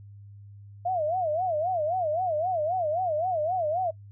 sine tone with vibrato, 672 Hz, E5, 33 cents sharp, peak -24 dBFS, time 0.85-3.91 s, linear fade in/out 10 ms, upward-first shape sine, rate 3.8 Hz, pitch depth 200 cents each way, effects noise-tail reverb RT60 0.1 s tail -23 dB re dry + added 101 Hz sine -44 dBFS peak until 4.11 s

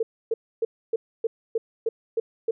sine tone bursts, 453.1 Hz, A#4, 49 cents flat, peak -20 dBFS, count 9, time 0-2.51 s, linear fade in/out 5 ms, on 30 ms, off 280 ms, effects none

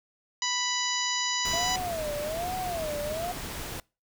harmonic tone, 987.8 Hz, B5, in tune, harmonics 1 / 2 / 3 / 4 / 5 / 6 / 7, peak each -34 / -34 / -34 / -34 / -34 / -34 / -34 dBFS, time 0.42-1.76 s, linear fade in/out 2 ms
pink noise, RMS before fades -37 dBFS, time 1.45-3.8 s, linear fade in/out 2 ms
sine tone with vibrato, 660 Hz, E5, 2 cents sharp, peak -30 dBFS, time 1.53-3.32 s, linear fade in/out 5 ms, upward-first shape sine, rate 1.2 Hz, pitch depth 210 cents each way
effects noise-tail reverb RT60 0.3 s tail -25 dB re dry

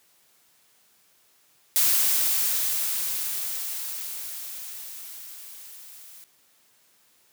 blue noise with level ramp, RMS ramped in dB -20 to -47 dBFS, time 1.76-6.24 s, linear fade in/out 0 ms, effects white hiss -62 dBFS RMS until 7.32 s + high-pass 100 Hz 12 dB/octave

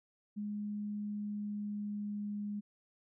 sine tone with pitch glide, 207.7 to 206.3 Hz, G#3 to G#3, 0 to -11 cents, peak -36 dBFS, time 0.36-2.61 s, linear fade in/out 20 ms, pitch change -11 cents, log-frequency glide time 0.99-2.42 s, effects none

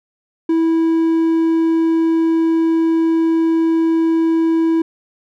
triangle tone, 327.1 Hz, E4, 13 cents flat, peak -10 dBFS, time 0.49-4.82 s, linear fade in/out 5 ms, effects none

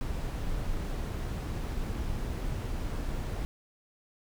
brown noise, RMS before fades -33 dBFS, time 0.01-3.45 s, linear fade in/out 0 ms, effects none

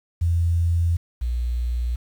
sine tone pair in turn, 84.8 / 59.96 Hz, E2 / A#1, +50 / +49 cents, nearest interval tritone, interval 601 cents, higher first, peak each -17 / -21 dBFS, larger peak first, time 0.21-0.97 / 1.21-1.96 s, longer first, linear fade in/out 10 ms, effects 8-bit

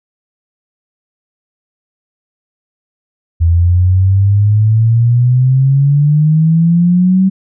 sine exponential sweep, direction up, 82.5 to 192.4 Hz, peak -6 dBFS, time 3.4-7.3 s, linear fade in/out 20 ms, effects none

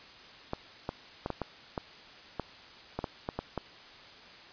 clicks, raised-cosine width 1 ms, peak -18 dBFS, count 12, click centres 0.534 / 0.891 / 1.261 / 1.303 / 1.417 / 1.778 / 2.397 / 2.99 / 3.042 / 3.289 / 3.39 / 3.577 s, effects white hiss -51 dBFS RMS until 4.52 s + resampled to 11025 Hz

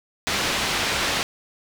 white low-pass noise, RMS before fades -24 dBFS, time 0.27-1.23 s, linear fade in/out 0 ms, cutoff 4000 Hz, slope 12 dB/octave, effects none

